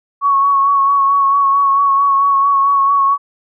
sine tone with vibrato, 1111 Hz, C#6, 4 cents sharp, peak -9 dBFS, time 0.21-3.18 s, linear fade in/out 50 ms, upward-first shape sine, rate 4.5 Hz, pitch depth 25 cents each way, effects none

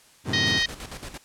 20% pulse chord, F# diminished seventh, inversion none, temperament equal, 92.5 / 110 / 130.81 / 155.56 Hz, F#2 / A2 / C3 / Eb3, 0 / 0 / 0 / 0 cents, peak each -27 / -27 / -27 / -30 dBFS, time 0.24-0.61 s, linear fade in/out 50 ms
harmonic tone, 625 Hz, D#5, 8 cents sharp, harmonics 3 / 4 / 5 / 6 / 7 / 8 / 9 / 10, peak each -24 / -37 / -28 / -28 / -30 / -33 / -40 / -39 dBFS, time 0.33-0.66 s, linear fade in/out 5 ms
pink noise with tremolo, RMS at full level -36 dBFS, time 0.46-1.18 s, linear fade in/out 10 ms, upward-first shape square, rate 8.8 Hz, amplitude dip 65%
effects white hiss -55 dBFS RMS until 1.24 s + low-pass 10000 Hz 12 dB/octave

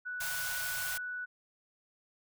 sine tone, 1480 Hz, F#6, in tune, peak -36 dBFS, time 0.05-1.26 s, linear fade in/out 20 ms
white band-stop noise, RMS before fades -38 dBFS, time 0.2-0.98 s, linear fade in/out 10 ms, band 160 to 560 Hz, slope 48 dB/octave
effects none

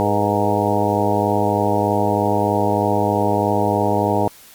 harmonic tone with a mistuned harmonic, 103.2 Hz, G#2, 10 cents flat, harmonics 1 / 2 / 3 / 4 / 5 / 6 / 7 / 8 / 9, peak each -24 / -24 / -24 / -24 / -24 / -24 / -24 / -24 / -24 dBFS, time 0-4.28 s, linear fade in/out 0 ms, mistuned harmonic 5, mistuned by -73 cents, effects white hiss -45 dBFS RMS until 4.54 s + Opus 48 kbps

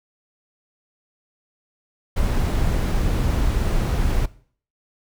brown noise, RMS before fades -20 dBFS, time 2.16-4.26 s, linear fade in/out 10 ms, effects noise-tail reverb RT60 0.5 s tail -19 dB re dry

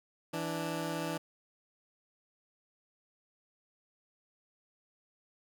15% pulse tone pair together, 164.81 / 293.3 Hz, E3 / D4, 0 / -2 cents, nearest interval minor seventh, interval 998 cents, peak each -30 / -31 dBFS, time 0.33-1.18 s, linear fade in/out 10 ms, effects none

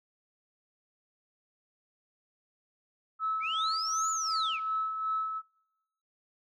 sine tone with tremolo, 1300 Hz, E6, 24 cents flat, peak -27 dBFS, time 3.19-5.42 s, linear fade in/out 50 ms, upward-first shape sine, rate 2.7 Hz, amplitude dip 50%
sine linear two-way sweep, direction up then down, 2140 to 7040 to 2140 Hz, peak -31 dBFS, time 3.4-4.6 s, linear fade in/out 50 ms, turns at 4.1 s
effects noise-tail reverb RT60 0.9 s tail -24 dB re dry + tanh soft clip ceiling -21 dBFS

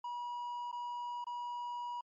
triangle tone with dropouts, 966 Hz, B5, 39 cents flat, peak -36 dBFS, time 0.04-2.01 s, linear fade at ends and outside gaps 5 ms, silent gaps 0.716-0.726 / 1.243-1.267 s, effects MP3 32 kbps

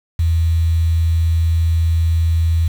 sine tone with quantisation, 82.41 Hz, E2, in tune, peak -12 dBFS, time 0.19-2.68 s, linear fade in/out 5 ms, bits 6, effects none

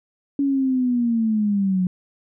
sine linear sweep, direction down, 282.4 to 179.9 Hz, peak -17 dBFS, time 0.39-1.87 s, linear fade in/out 2 ms, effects none

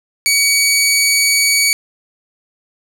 15% pulse tone, 2260 Hz, C#7, 33 cents sharp, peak -4 dBFS, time 0.26-1.73 s, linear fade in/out 0 ms, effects none

